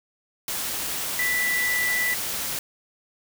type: tone in noise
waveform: sine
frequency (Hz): 1975.5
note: B6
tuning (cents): 0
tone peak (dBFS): -22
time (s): 1.19-2.14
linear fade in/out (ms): 2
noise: white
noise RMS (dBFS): -29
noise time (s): 0.48-2.59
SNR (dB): +4
effects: none